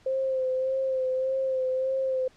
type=tone with vibrato; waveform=sine; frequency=523.3 Hz; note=C5; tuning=in tune; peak=-24 dBFS; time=0.06-2.28 s; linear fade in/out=5 ms; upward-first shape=sine; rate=1.7 Hz; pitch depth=28 cents each way; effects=pink hiss -59 dBFS RMS until 2.36 s + low-pass 6000 Hz 12 dB/octave